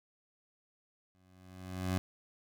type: tone with exponential growth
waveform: 20% pulse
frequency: 92.5 Hz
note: F#2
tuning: in tune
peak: -24 dBFS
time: 1.15-1.98 s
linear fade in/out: 0 ms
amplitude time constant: 180 ms
effects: none